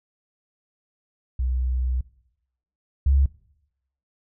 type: tone pair in turn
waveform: sine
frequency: 63 / 68.51 Hz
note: B1 / C#2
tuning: +35 / -20 cents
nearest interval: minor second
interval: 145 cents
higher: second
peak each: -21 / -15 dBFS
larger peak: second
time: 1.39-2.01 / 3.06-3.26 s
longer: first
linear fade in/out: 5 ms
effects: noise-tail reverb RT60 0.8 s tail -20 dB re dry

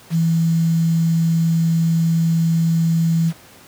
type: tone with quantisation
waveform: sine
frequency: 164.81 Hz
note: E3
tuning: in tune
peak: -13 dBFS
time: 0.1-3.33 s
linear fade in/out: 50 ms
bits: 6
effects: pink hiss -45 dBFS RMS until 3.67 s + high-pass 100 Hz 12 dB/octave

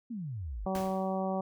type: exponential sweep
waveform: sine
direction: down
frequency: 250 to 43.65 Hz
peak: -35 dBFS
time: 0.1-0.66 s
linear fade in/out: 10 ms
type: harmonic tone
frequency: 190 Hz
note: F#3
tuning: 46 cents sharp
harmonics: 1 / 2 / 3 / 4 / 5 / 6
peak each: -33 / -39 / -35 / -36 / -43 / -44 dBFS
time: 0.66-1.41 s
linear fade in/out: 5 ms
type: noise with exponential decay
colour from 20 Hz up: pink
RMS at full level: -40 dBFS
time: 0.75-1.21 s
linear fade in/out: 0 ms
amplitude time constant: 98 ms
effects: none

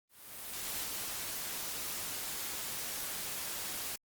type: noise with ADSR envelope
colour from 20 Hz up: white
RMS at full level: -37 dBFS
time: 0.09-3.96 s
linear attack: 740 ms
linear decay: 7 ms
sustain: -2 dB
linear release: 4 ms
effects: Opus 32 kbps

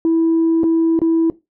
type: tone with dropouts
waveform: sine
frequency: 328.1 Hz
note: E4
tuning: 8 cents flat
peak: -10 dBFS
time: 0.05-1.3 s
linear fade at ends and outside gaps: 1 ms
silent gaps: 0.634-0.64 / 0.991-1.017 s
effects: noise-tail reverb RT60 0.2 s tail -18 dB re dry + tanh soft clip ceiling -9 dBFS

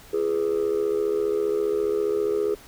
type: tone with amplitude modulation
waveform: sine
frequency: 415.3 Hz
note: G#4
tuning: in tune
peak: -15 dBFS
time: 0.13-2.55 s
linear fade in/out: 10 ms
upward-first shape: sine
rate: 74.9 Hz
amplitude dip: 90%
effects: tanh soft clip ceiling -17 dBFS + pink hiss -48 dBFS RMS until 2.67 s

